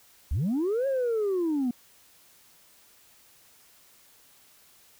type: linear two-way sweep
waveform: sine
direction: up then down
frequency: 53.9 to 554.4 to 234.9 Hz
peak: -22 dBFS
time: 0.31-1.71 s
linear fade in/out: 5 ms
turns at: 0.87 s
effects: tanh soft clip ceiling -22 dBFS + white hiss -58 dBFS RMS until 4.99 s

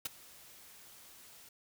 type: noise with ADSR envelope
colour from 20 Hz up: white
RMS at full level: -34 dBFS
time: 0.05-1.49 s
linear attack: 7 ms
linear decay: 18 ms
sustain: -22 dB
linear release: 4 ms
effects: none

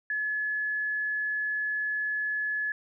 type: tone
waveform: sine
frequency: 1708 Hz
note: G#6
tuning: 48 cents sharp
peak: -27 dBFS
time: 0.1-2.72 s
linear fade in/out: 2 ms
effects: none

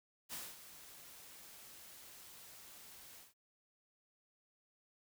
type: noise with ADSR envelope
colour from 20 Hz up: white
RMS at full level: -44 dBFS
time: 0.29-3.34 s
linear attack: 39 ms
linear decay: 220 ms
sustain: -12 dB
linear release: 160 ms
effects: none

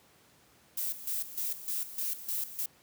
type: noise with tremolo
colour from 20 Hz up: violet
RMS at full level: -33 dBFS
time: 0.77-2.66 s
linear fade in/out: 5 ms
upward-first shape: square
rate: 3.3 Hz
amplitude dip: 75%
effects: pink hiss -62 dBFS RMS until 2.82 s + high-pass 100 Hz 12 dB/octave

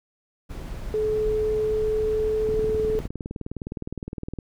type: noise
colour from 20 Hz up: brown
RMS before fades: -33 dBFS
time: 0.49-3.08 s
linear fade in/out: 20 ms
type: tone with pitch glide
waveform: sine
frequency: 430 to 434.2 Hz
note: A4 to A4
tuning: -40 to -23 cents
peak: -21 dBFS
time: 0.94-2.99 s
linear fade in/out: 0 ms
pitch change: +17 cents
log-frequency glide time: 1.36-2.63 s
type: click train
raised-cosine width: 3 ms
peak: -19 dBFS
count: 38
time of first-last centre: 2.49-4.387 s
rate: 19.5 Hz
effects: none

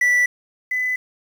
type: tone pair in turn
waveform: triangle / sine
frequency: 1966 / 2006 Hz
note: B6 / B6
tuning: -8 / +26 cents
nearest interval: unison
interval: 34 cents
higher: second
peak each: -12 / -19 dBFS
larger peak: first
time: 0.01-0.26 / 0.71-0.96 s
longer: neither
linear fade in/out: 5 ms
effects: 7-bit

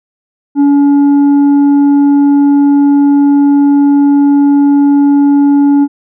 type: tone with tanh clipping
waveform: triangle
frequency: 284.2 Hz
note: C#4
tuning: 43 cents sharp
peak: -5 dBFS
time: 0.55-5.88 s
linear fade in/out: 50 ms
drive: 9 dB
effects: none

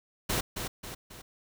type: noise with echo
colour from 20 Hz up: pink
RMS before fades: -29 dBFS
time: 0.29-0.41 s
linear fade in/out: 10 ms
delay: 270 ms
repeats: 3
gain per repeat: -6 dB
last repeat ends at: 1.22 s
effects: none

